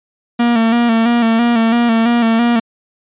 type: tone with vibrato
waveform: 45% pulse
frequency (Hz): 231.9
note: A#3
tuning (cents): -9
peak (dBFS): -10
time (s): 0.39-2.6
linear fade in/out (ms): 10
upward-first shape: square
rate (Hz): 3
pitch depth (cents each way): 42
effects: resampled to 8000 Hz